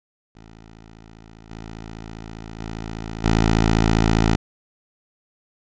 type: tone with level steps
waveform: 10% pulse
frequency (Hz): 55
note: A1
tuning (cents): 0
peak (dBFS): -35 / -26 / -21 / -7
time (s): 0.35-4.36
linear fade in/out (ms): 5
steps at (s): 1.5 / 2.59 / 3.24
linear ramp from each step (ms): 5
effects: resampled to 16000 Hz